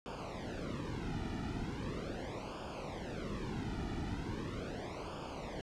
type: noise with flanger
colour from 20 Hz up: brown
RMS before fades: -41 dBFS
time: 0.06-5.61 s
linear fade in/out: 0 ms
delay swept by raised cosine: 0.5 to 1.9 ms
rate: 0.39 Hz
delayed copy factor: -0.95
effects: low-pass 6000 Hz 12 dB/octave

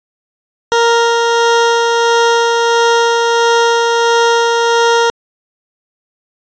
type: tone with tremolo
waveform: 20% pulse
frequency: 466.2 Hz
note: A#4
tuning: in tune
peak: -3 dBFS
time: 0.72-5.1 s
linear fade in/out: 0 ms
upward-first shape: sine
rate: 1.5 Hz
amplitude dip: 25%
effects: resampled to 16000 Hz

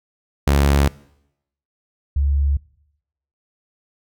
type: tone pair in turn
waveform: sawtooth / sine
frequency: 70.5 / 70.5 Hz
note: C#2 / C#2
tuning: +30 / +30 cents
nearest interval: unison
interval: 0 cents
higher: neither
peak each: -9 / -15 dBFS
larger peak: first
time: 0.47-0.88 / 2.16-2.57 s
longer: neither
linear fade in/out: 5 ms
effects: noise-tail reverb RT60 0.8 s tail -22 dB re dry

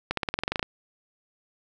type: accelerating click train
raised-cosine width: 0.3 ms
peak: -10 dBFS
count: 12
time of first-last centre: 0.11-0.628 s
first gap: 63 ms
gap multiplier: 0.94
effects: none

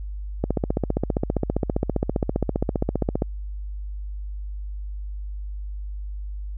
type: click train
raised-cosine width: 2 ms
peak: -8 dBFS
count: 43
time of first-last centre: 0.44-3.221 s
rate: 15.1 Hz
effects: added 50 Hz sine -29 dBFS peak until 6.57 s

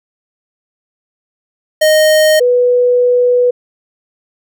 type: tone pair in turn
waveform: square / sine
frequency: 620 / 492.1 Hz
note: D#5 / B4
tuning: -6 / -6 cents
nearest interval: major third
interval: 400 cents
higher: first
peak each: -7 dBFS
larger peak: neither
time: 1.81-2.4 / 2.4-3.51 s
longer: second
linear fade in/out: 10 ms
effects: none

